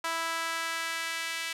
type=tone with high-pass filter sweep; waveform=sawtooth; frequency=329.6 Hz; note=E4; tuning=in tune; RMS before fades=-33 dBFS; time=0.04-1.53 s; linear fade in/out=5 ms; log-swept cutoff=1100 to 2200 Hz; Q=1.5; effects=low-pass 12000 Hz 12 dB/octave